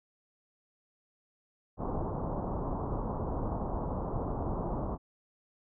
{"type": "low-pass noise", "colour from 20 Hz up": "pink", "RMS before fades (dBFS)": -34, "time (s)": [1.77, 4.98], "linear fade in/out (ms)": 50, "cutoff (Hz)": 1100, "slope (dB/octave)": 48, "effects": []}